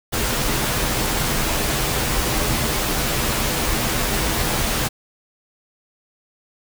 pink noise with comb filter, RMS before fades -21 dBFS, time 0.12-4.89 s, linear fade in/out 20 ms, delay 11 ms, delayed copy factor -0.5, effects none

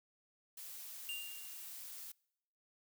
blue noise, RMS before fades -49 dBFS, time 0.57-2.12 s, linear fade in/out 5 ms
square tone with exponential decay, 2794 Hz, F7, in tune, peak -39 dBFS, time 1.09-1.78 s, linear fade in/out 1 ms, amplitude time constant 150 ms
effects noise-tail reverb RT60 0.8 s tail -26 dB re dry

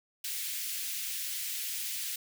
white high-pass noise, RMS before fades -36 dBFS, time 0.24-2.16 s, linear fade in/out 5 ms, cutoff 2000 Hz, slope 24 dB/octave, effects none

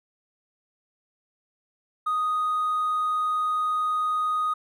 triangle tone with hard clipping, 1244.5 Hz, D#6, in tune, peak -22 dBFS, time 2.06-4.54 s, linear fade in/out 10 ms, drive 2 dB, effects none

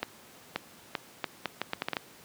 accelerating click train, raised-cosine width 0.3 ms, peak -13 dBFS, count 11, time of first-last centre 0.03-1.968 s, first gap 530 ms, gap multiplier 0.74, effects pink hiss -53 dBFS RMS until 2.24 s + high-pass 150 Hz 12 dB/octave

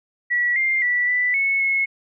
sine tone with pitch steps, 1939 / 2105 / 1959 / 1981 / 2200 / 2181 Hz, B6 / C7 / B6 / B6 / C#7 / C#7, -32 / +10 / -15 / +5 / -14 / -29 cents, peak -17 dBFS, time 0.3-1.86 s, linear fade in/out 20 ms, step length 260 ms, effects none

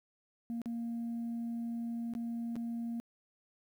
sine tone with dropouts, 233.1 Hz, A#3, in tune, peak -33 dBFS, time 0.5-3 s, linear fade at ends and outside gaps 0 ms, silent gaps 0.617-0.658 / 2.137-2.151 / 2.556-2.564 s, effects tanh soft clip ceiling -33 dBFS + 11-bit

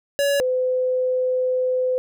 square / sine tone pair in turn, 565 / 508.8 Hz, C#5 / C5, +33 / -48 cents, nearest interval major second, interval 181 cents, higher first, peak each -18 dBFS, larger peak neither, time 0.19-0.4 / 0.4-1.98 s, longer second, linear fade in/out 0 ms, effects none

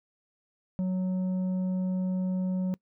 sine tone with tanh clipping, 185 Hz, F#3, in tune, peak -27 dBFS, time 0.79-2.74 s, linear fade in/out 0 ms, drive 6 dB, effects noise-tail reverb RT60 0.1 s tail -24 dB re dry

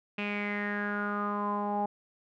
sawtooth tone with low-pass filter sweep, 205.6 Hz, G#3, 17 cents flat, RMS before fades -32 dBFS, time 0.18-1.86 s, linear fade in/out 5 ms, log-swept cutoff 2600 to 800 Hz, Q 7.9, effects none

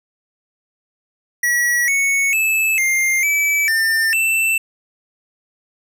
square tone with pitch steps, 1928 / 2213 / 2615 / 2109 / 2303 / 1798 / 2667 Hz, B6 / C#7 / E7 / C7 / D7 / A6 / E7, -42 / -3 / -15 / +13 / -34 / +37 / +20 cents, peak -15 dBFS, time 1.43-4.58 s, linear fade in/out 5 ms, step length 450 ms, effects none

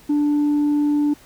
sine tone with tanh clipping, 293.7 Hz, D4, in tune, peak -16 dBFS, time 0.09-1.14 s, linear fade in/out 10 ms, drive 1 dB, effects pink hiss -49 dBFS RMS until 1.25 s

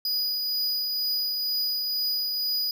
square tone with tremolo, 4933 Hz, D#8, 16 cents flat, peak -24 dBFS, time 0.05-2.71 s, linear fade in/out 2 ms, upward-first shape triangle, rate 2.1 Hz, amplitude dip 30%, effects none

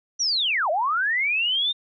sine linear two-way sweep, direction down then up, 5960 to 585 to 3678 Hz, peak -20 dBFS, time 0.19-1.73 s, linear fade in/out 20 ms, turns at 0.7 s, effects none

